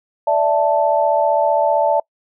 sine chord, D suspended second, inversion none, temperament equal with one note detuned, 583.9 / 659.3 / 880 Hz, D5 / E5 / A5, -10 / 0 / 0 cents, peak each -17 dBFS, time 0.27-2 s, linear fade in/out 5 ms, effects noise-tail reverb RT60 0.1 s tail -26 dB re dry

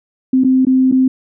sine tone with dropouts, 260 Hz, C4, 11 cents flat, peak -8 dBFS, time 0.33-1.08 s, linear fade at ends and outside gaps 5 ms, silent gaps 0.438-0.445 / 0.651-0.668 / 0.915-0.922 s, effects none

